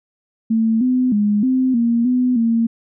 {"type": "tone with pitch steps", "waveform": "sine", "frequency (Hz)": [224, 253.5, 207.4, 258.5, 233.8, 250.8, 229.4], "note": ["A3", "B3", "G#3", "C4", "A#3", "B3", "A#3"], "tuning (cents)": [31, 45, -2, -21, 5, 27, -28], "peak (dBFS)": -13, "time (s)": [0.5, 2.67], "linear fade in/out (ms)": 10, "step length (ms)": 310, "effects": []}